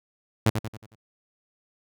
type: tone with echo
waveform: sawtooth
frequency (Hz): 110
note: A2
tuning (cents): 0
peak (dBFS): -13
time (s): 0.46-0.5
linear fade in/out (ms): 5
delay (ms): 91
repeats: 5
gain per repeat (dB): -7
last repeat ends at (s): 0.955
effects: none